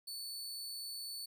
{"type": "tone", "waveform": "sawtooth", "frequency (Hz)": 4468, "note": "C#8", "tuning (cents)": 13, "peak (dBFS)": -39, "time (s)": [0.07, 1.26], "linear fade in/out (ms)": 10, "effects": []}